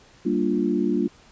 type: chord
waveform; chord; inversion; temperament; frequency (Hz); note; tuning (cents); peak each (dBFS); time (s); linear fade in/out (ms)
sine; G minor seventh; none; equal; 196 / 233.1 / 293.7 / 349.2; G3 / Bb3 / D4 / F4; 0 / 0 / 0 / 0; -26 / -25 / -25 / -25; 0.25-1.08; 10
effects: pink hiss -53 dBFS RMS until 1.31 s + resampled to 16000 Hz